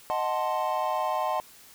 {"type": "chord", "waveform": "triangle", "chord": "D# diminished seventh", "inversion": "none", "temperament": "equal", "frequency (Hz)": [622.3, 740, 880, 1046.5], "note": ["D#5", "F#5", "A5", "C6"], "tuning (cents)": [0, 0, 0, 0], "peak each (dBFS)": -29, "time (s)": [0.1, 1.4], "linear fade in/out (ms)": 0, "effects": ["white hiss -52 dBFS RMS until 1.74 s"]}